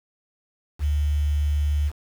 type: tone with quantisation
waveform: sine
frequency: 73.42 Hz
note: D2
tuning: in tune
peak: -19 dBFS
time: 0.79-1.92 s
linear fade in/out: 50 ms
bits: 7
effects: none